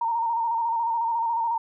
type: tone with vibrato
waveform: sine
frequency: 923 Hz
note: A#5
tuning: 17 cents flat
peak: -22 dBFS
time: 0.01-1.58 s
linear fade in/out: 5 ms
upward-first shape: square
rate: 14 Hz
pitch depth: 33 cents each way
effects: none